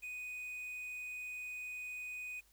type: tone with quantisation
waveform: triangle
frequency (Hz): 2489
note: D#7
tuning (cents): 0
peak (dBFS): -40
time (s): 0.02-2.41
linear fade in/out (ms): 20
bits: 10
effects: added 50 Hz sine -70 dBFS peak until 2.52 s + white hiss -70 dBFS RMS until 2.52 s